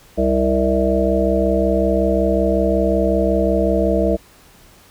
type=harmonic tone with a mistuned harmonic; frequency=65.41 Hz; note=C2; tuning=in tune; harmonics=1 / 3 / 5 / 7 / 9 / 10; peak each=-21 / -21 / -21 / -21 / -21 / -21 dBFS; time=0.17-4.17 s; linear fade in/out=20 ms; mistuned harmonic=7; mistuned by=+17 cents; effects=pink hiss -48 dBFS RMS until 4.9 s